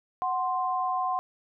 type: tone pair together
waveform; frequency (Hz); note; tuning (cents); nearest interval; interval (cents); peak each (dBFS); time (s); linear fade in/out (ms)
sine; 741.3 / 1046.5; F#5 / C6; +3 / 0; tritone; 597; -28; 0.22-1.19; 0
effects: none